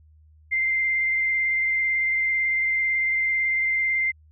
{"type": "tone with vibrato", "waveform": "sine", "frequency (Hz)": 2090, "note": "C7", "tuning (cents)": -2, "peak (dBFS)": -20, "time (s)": [0.51, 4.12], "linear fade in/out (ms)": 20, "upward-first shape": "square", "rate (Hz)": 18, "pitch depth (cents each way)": 10, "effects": ["added 77 Hz sine -51 dBFS peak until 4.31 s"]}